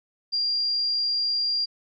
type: tone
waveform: sine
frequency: 4779 Hz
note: D8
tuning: 29 cents sharp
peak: -22 dBFS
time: 0.32-1.66 s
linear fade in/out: 20 ms
effects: none

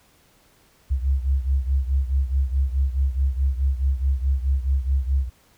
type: beating tone pair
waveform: sine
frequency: 66.1 / 70.8 Hz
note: C2 / C#2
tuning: +18 / +37 cents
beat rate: 4.7 Hz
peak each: -20 / -24 dBFS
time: 0.9-5.3 s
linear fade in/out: 20 ms
effects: pink hiss -58 dBFS RMS until 5.57 s

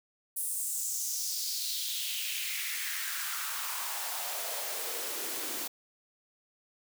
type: noise with high-pass filter sweep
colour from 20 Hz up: white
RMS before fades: -35 dBFS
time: 0.36-5.68 s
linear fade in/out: 10 ms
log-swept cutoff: 10000 to 270 Hz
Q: 2.9
effects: none

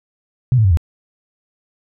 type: tone with pitch steps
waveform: sine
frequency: 126.9 / 109.84 / 95.07 / 82.28 Hz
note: B2 / A2 / F#2 / E2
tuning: +47 / -3 / +47 / -3 cents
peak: -9 dBFS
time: 0.52-0.772 s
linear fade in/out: 0 ms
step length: 63 ms
effects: none

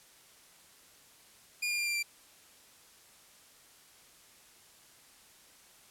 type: tone with pitch steps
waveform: sawtooth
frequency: 2425 / 2408 / 2392 / 2375 / 2359 Hz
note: D#7 / D7 / D7 / D7 / D7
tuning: -45 / +43 / +31 / +19 / +7 cents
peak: -27 dBFS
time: 1.62-2.03 s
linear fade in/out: 10 ms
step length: 82 ms
effects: white hiss -59 dBFS RMS until 5.9 s + low-pass 12000 Hz 12 dB/octave

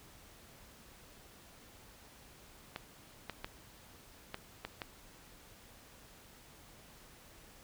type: clicks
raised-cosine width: 0.3 ms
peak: -23 dBFS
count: 6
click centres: 2.761 / 3.297 / 3.445 / 4.344 / 4.65 / 4.818 s
effects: pink hiss -58 dBFS RMS until 7.63 s

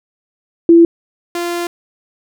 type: tone pair in turn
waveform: sine / sawtooth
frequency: 336.4 / 346.1 Hz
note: E4 / F4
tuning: +35 / -16 cents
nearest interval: unison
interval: 49 cents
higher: second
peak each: -3 / -14 dBFS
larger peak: first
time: 0.69-0.85 / 1.35-1.67 s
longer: second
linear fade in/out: 2 ms
effects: none

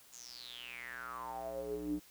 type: tone with band-pass filter sweep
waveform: square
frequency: 60.6 Hz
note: B1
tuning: 32 cents flat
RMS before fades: -43 dBFS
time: 0.12-2 s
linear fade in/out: 20 ms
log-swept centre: 7100 to 260 Hz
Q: 9.7
effects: white hiss -61 dBFS RMS until 2.1 s

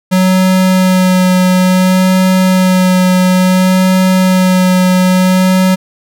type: tone with vibrato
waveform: square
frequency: 185 Hz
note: F#3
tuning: in tune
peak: -7 dBFS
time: 0.11-5.76 s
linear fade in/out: 20 ms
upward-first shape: sine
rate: 0.58 Hz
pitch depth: 13 cents each way
effects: none

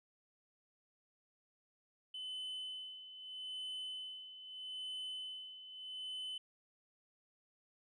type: tone with tremolo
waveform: sine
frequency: 3028 Hz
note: F#7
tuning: 39 cents sharp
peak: -38 dBFS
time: 2.14-6.38 s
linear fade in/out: 5 ms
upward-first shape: sine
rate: 0.79 Hz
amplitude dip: 75%
effects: tanh soft clip ceiling -40 dBFS

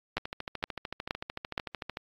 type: two click trains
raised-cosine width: 0.3 ms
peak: -19 / -12 dBFS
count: 25 / 4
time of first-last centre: 0.18-1.971 / 0.17-1.578 s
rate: 13.4 / 2.13 Hz
effects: AAC 32 kbps

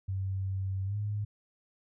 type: tone with pitch glide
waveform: sine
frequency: 95.9 to 103.98 Hz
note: G2 to G#2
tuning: -37 to +3 cents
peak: -30 dBFS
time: 0.08-1.25 s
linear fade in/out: 10 ms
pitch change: +140 cents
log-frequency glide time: 0.85-0.96 s
effects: none

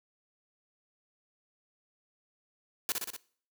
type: noise with echo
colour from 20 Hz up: white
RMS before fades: -30 dBFS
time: 2.89-2.92 s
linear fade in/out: 0 ms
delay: 61 ms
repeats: 4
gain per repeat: -3 dB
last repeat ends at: 3.164 s
effects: noise-tail reverb RT60 0.5 s tail -21 dB re dry + high-pass 100 Hz 12 dB/octave

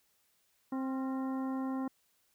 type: harmonic tone with a mistuned harmonic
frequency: 263.9 Hz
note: C4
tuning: 15 cents sharp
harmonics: 1 / 2 / 3 / 4 / 5 / 7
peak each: -33 / -46 / -45 / -46 / -53 / -58 dBFS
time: 0.72-1.88 s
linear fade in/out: 5 ms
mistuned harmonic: 5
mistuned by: +71 cents
effects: white hiss -73 dBFS RMS until 2.34 s

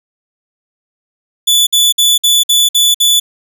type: tone bursts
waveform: sawtooth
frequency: 3467 Hz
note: A7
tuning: 26 cents flat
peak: -4 dBFS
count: 7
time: 1.47-3.2 s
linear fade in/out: 10 ms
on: 200 ms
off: 55 ms
effects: none

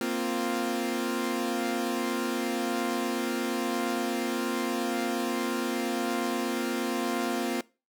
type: chord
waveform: sawtooth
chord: Bb suspended second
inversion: none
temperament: equal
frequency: 233.1 / 261.6 / 349.2 Hz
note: Bb3 / C4 / F4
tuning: 0 / 0 / 0 cents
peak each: -28 dBFS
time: 0.01-7.61 s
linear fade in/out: 2 ms
effects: noise-tail reverb RT60 0.3 s tail -21 dB re dry

